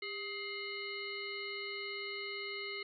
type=harmonic tone with a mistuned harmonic; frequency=421.2 Hz; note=G#4; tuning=24 cents sharp; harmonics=1 / 3 / 5 / 7 / 9 / 10; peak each=-45 / -51 / -42 / -48 / -53 / -47 dBFS; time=0.02-2.83 s; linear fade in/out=5 ms; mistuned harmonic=1; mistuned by=-87 cents; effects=none